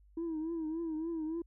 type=tone with vibrato; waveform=sine; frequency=323.2 Hz; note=E4; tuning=34 cents flat; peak=-32 dBFS; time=0.17-1.42 s; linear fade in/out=5 ms; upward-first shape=triangle; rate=3.5 Hz; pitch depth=93 cents each way; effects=tanh soft clip ceiling -32 dBFS + added 50 Hz sine -59 dBFS peak until 1.46 s